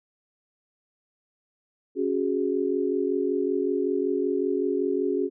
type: chord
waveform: sine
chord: C# suspended fourth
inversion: none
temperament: equal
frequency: 277.2 / 370 / 415.3 Hz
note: C#4 / F#4 / G#4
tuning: 0 / 0 / 0 cents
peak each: -28 / -26 / -27 dBFS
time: 1.95-5.3 s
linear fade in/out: 50 ms
effects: none

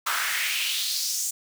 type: noise with high-pass filter sweep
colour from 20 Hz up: pink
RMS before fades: -27 dBFS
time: 0.06-1.31 s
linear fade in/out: 10 ms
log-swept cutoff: 1200 to 7400 Hz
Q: 2.9
effects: none

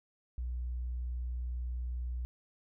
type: tone with tanh clipping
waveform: triangle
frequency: 61.1 Hz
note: B1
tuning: 18 cents flat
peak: -34 dBFS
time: 0.38-2.25 s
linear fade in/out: 0 ms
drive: 5 dB
effects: none

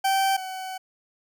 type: tone pair in turn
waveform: 40% pulse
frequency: 775 / 753.4 Hz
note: G5 / F#5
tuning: -20 / +31 cents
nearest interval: unison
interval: 49 cents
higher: first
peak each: -19 / -31 dBFS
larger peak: first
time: 0.04-0.37 / 0.37-0.78 s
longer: second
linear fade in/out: 10 ms
effects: none

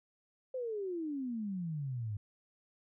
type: exponential sweep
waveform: sine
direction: down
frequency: 527 to 100 Hz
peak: -35 dBFS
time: 0.54-2.17 s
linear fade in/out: 5 ms
effects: none

